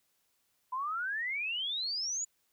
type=exponential sweep; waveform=sine; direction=up; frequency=987.8 to 7040 Hz; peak=-32 dBFS; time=0.72-2.25 s; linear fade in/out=10 ms; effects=white hiss -75 dBFS RMS until 2.52 s